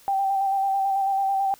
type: tone with vibrato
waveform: sine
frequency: 782 Hz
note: G5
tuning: 4 cents flat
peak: -20 dBFS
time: 0.08-1.54 s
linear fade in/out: 0 ms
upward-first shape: square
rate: 9.1 Hz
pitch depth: 20 cents each way
effects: white hiss -53 dBFS RMS until 1.59 s